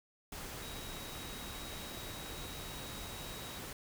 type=tone in noise; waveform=sine; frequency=3815 Hz; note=A#7; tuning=39 cents sharp; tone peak=-51 dBFS; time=0.62-3.59 s; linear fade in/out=2 ms; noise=pink; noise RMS=-45 dBFS; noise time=0.32-3.73 s; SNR=-9 dB; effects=none